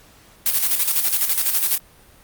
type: noise with tremolo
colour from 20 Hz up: blue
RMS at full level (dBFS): -17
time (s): 0.46-1.78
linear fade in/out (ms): 2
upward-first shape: square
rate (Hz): 12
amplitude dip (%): 55
effects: pink hiss -50 dBFS RMS until 2.23 s + Opus 48 kbps